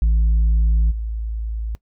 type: tone with level steps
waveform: sine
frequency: 55 Hz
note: A1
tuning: in tune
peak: -10 / -22 dBFS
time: 0.02-1.75 s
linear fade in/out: 0 ms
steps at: 0.9 s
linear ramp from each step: 20 ms
effects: noise-tail reverb RT60 0.1 s tail -20 dB re dry + tanh soft clip ceiling -12 dBFS